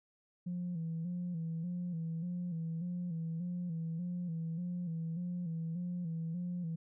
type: tone with vibrato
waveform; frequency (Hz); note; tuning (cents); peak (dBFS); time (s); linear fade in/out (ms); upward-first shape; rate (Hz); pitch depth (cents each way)
sine; 170.3; F3; -43; -34; 0.46-6.76; 10; square; 1.7; 68
effects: tanh soft clip ceiling -32 dBFS